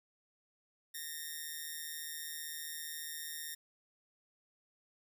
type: tone with amplitude modulation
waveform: 5% pulse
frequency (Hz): 1838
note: A#6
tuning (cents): -25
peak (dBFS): -28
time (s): 0.94-3.55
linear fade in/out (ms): 10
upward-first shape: sine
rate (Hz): 155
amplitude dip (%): 60
effects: none